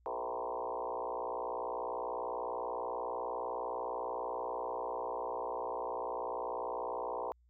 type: tone with frequency modulation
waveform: sine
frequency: 716 Hz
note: F5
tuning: 43 cents sharp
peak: -35 dBFS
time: 0.06-7.32 s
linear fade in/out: 0 ms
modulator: 60.2 Hz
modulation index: 5.1
effects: added 60 Hz sine -64 dBFS peak until 7.49 s